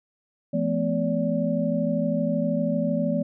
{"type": "tone cluster", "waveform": "sine", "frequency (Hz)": [170.5, 217.5, 250.2, 576], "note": ["F3", "A3", "B3", "D5"], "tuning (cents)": [-41, -20, 23, -34], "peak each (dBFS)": -27, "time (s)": [0.53, 3.23], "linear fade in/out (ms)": 10, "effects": []}